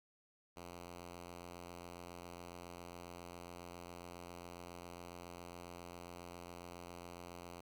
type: tone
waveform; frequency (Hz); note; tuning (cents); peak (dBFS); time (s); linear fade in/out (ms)
5% pulse; 87.31; F2; 0; -38; 0.56-7.61; 10
effects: none